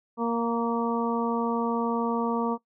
harmonic tone with a mistuned harmonic, 233.1 Hz, A#3, in tune, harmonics 1 / 2 / 3 / 4 / 5, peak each -27 / -29 / -36 / -31 / -33 dBFS, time 0.17-2.58 s, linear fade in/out 50 ms, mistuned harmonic 5, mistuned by -17 cents, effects noise-tail reverb RT60 0.1 s tail -20 dB re dry

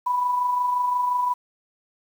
sine tone with amplitude modulation, 987.8 Hz, B5, in tune, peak -18 dBFS, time 0.06-1.34 s, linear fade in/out 10 ms, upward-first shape sine, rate 25.7 Hz, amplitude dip 40%, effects 8-bit

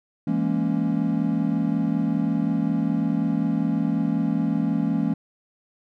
triangle chord, A# half-diminished seventh, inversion second, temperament equal with one note detuned, 167.79 / 207.7 / 233.1 / 277.2 Hz, E3 / G#3 / A#3 / C#4, +31 / 0 / 0 / 0 cents, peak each -24 dBFS, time 0.27-5.14 s, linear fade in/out 5 ms, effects none

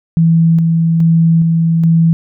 sine tone with tremolo, 164.81 Hz, E3, in tune, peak -6 dBFS, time 0.17-2.13 s, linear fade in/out 0 ms, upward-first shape square, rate 1.2 Hz, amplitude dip 25%, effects none

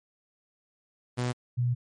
sawtooth / sine tone pair in turn, 123.47 / 122.19 Hz, B2 / B2, 0 / -18 cents, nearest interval unison, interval 18 cents, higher first, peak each -23 dBFS, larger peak neither, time 1.17-1.33 / 1.57-1.75 s, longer second, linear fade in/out 20 ms, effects MP3 48 kbps

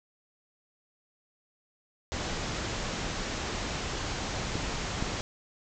pink low-pass noise, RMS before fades -34 dBFS, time 2.12-5.21 s, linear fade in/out 0 ms, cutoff 7500 Hz, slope 96 dB/octave
clicks, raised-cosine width 3 ms, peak -18 dBFS, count 2, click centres 4.555 / 5.025 s
effects none

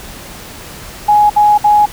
sine tone bursts, 835 Hz, G#5, 9 cents sharp, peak -5 dBFS, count 3, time 1.08-1.86 s, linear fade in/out 10 ms, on 220 ms, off 60 ms, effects pink hiss -31 dBFS RMS until 1.92 s

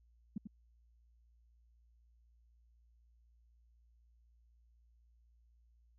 sine tone with echo, 207.7 Hz, G#3, in tune, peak -35 dBFS, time 0.36-0.38 s, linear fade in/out 5 ms, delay 93 ms, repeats 1, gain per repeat -7 dB, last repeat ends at 0.473 s, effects added 58 Hz sine -65 dBFS peak until 5.98 s

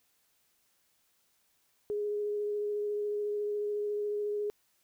sine tone with vibrato, 415.3 Hz, G#4, in tune, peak -30 dBFS, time 1.9-4.5 s, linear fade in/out 0 ms, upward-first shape triangle, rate 14 Hz, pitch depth 14 cents each way, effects white hiss -72 dBFS RMS until 4.83 s

